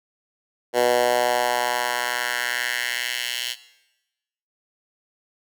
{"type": "tone with high-pass filter sweep", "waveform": "10% pulse", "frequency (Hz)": 122.3, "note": "B2", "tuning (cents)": -16, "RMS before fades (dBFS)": -23, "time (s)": [0.73, 3.56], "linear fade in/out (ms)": 50, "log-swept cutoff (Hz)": [480, 3100], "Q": 1.9, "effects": ["noise-tail reverb RT60 1.0 s tail -18 dB re dry"]}